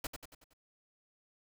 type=noise with echo; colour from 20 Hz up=pink; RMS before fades=-37 dBFS; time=0.04-0.07 s; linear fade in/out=5 ms; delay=93 ms; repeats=5; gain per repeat=-6 dB; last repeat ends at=0.535 s; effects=none